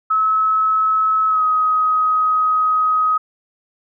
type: tone with pitch glide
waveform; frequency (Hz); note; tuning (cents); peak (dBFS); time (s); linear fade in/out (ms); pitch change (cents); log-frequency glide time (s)
sine; 1292 to 1261; E6 to D#6; -35 to +23; -13; 0.1-3.18; 10; -42; 1.28-1.43
effects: none